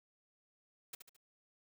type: noise with echo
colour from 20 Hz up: white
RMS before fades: -45 dBFS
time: 0.93-0.95 s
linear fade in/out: 5 ms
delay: 72 ms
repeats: 3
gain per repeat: -7 dB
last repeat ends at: 1.166 s
effects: none